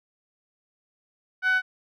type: tone with band-pass filter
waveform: 10% pulse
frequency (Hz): 749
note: F#5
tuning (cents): +21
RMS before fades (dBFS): -22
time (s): 1.42-1.62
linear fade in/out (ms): 50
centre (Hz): 1500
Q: 5.1
effects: none